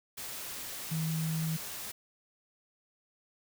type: tone in noise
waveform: sine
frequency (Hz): 160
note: D#3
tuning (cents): +49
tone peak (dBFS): -30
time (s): 0.91-1.57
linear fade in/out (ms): 10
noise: white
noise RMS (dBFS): -41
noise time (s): 0.17-1.92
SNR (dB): +8
effects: none